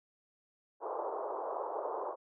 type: band-pass noise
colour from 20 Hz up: pink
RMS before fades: -38 dBFS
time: 0.8-2.16 s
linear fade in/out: 50 ms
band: 400 to 1100 Hz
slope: 48 dB/octave
effects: none